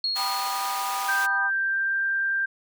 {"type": "tone with exponential decay", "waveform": "sine", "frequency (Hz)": 4301, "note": "C8", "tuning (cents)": 47, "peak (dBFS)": -22, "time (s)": [0.04, 1.38], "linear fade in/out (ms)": 2, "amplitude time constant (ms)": 290}
{"type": "high-pass noise", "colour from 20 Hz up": "pink", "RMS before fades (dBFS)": -34, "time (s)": [0.15, 1.27], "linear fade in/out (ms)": 20, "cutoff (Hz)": 1100, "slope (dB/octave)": 12}
{"type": "chord", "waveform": "sine", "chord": "G augmented", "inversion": "none", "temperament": "just", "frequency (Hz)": [784, 980, 1225], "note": ["G5", "B5", "D#6"], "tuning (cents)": [0, -14, -27], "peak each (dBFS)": -31, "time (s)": [0.15, 1.51], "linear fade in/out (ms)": 50}
{"type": "tone with pitch glide", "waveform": "sine", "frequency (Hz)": [1568, 1582.6], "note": ["G6", "G6"], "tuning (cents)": [0, 16], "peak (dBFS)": -22, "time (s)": [1.08, 2.46], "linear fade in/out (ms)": 10, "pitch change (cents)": 16, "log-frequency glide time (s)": [1.24, 2.01]}
{"effects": []}